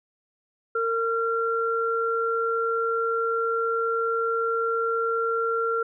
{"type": "tone pair together", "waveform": "sine", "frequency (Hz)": [457.7, 1372.3], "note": ["A#4", "F6"], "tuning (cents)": [-32, -31], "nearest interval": "octave + perfect fifth", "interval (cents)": 1901, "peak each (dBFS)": -25, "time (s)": [0.75, 5.83], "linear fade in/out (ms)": 5, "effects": []}